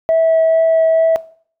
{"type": "tone with vibrato", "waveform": "sine", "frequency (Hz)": 650, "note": "E5", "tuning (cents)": -24, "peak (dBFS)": -8, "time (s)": [0.09, 1.16], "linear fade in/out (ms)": 0, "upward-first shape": "triangle", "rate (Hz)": 2.3, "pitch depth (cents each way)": 9, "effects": ["noise-tail reverb RT60 0.5 s tail -19 dB re dry", "tanh soft clip ceiling -7 dBFS"]}